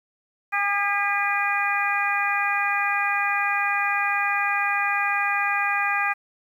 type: harmonic tone with a mistuned harmonic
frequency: 405.1 Hz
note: G#4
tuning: 43 cents flat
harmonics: 2 / 3 / 4 / 5 / 6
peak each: -27 / -27 / -27 / -27 / -27 dBFS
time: 0.52-6.14 s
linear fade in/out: 20 ms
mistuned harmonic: 5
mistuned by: -38 cents
effects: 9-bit